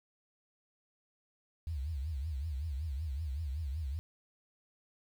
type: tone with vibrato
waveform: sine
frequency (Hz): 73.42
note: D2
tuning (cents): 0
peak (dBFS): -34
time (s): 1.67-3.99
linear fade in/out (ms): 0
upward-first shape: triangle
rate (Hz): 5.3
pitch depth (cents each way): 270
effects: 10-bit